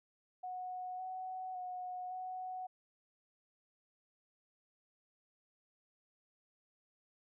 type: tone with pitch steps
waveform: sine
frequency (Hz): 734 / 746 / 730 / 741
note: F#5 / F#5 / F#5 / F#5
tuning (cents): -14 / +14 / -24 / +2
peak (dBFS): -40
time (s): 0.43-2.67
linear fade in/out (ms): 10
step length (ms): 560
effects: none